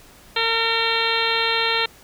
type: harmonic tone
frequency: 455.7 Hz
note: A#4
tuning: 39 cents flat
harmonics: 1 / 2 / 3 / 4 / 5 / 6 / 7 / 8 / 9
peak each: -27 / -27 / -27 / -27 / -27 / -27 / -27 / -27 / -27 dBFS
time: 0.36-1.86 s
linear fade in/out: 5 ms
effects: pink hiss -48 dBFS RMS until 2.03 s